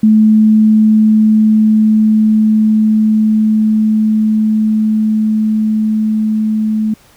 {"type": "tone with level ramp", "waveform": "sine", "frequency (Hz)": 216.5, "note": "A3", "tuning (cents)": -28, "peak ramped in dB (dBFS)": [-4, -11], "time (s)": [0.03, 6.94], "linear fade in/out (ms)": 5, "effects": ["pink hiss -46 dBFS RMS until 7.16 s"]}